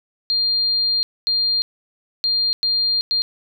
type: tone bursts at uneven times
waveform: sine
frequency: 4200 Hz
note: C8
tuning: 6 cents sharp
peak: -16 dBFS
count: 5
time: 0.3-1.03 / 1.27-1.62 / 2.24-2.53 / 2.63-3.01 / 3.11-3.22 s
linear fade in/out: 0 ms
effects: none